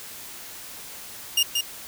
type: tone with echo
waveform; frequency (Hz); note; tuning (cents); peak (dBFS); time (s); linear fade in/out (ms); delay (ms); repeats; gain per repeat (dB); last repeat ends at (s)
sawtooth; 2829; F7; +22; -14; 1.37-1.43; 5; 180; 1; -4; 1.61
effects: white hiss -40 dBFS RMS until 1.87 s